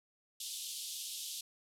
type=band-pass noise; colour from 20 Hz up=pink; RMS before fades=-43 dBFS; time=0.4-1.41 s; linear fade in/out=5 ms; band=3100 to 13000 Hz; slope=48 dB/octave; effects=none